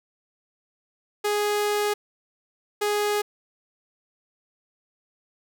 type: tone pair in turn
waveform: sawtooth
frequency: 415.3 / 415.3 Hz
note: G#4 / G#4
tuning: 0 / 0 cents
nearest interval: unison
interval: 0 cents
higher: neither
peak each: -18 dBFS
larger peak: neither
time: 1.24-1.94 / 2.81-3.22 s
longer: first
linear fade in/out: 10 ms
effects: none